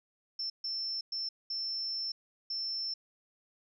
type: tone bursts at uneven times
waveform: sine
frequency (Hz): 5350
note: E8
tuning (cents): +25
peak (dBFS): -33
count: 5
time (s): 0.39-0.5 / 0.64-1.01 / 1.12-1.29 / 1.5-2.12 / 2.5-2.94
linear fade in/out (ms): 5
effects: none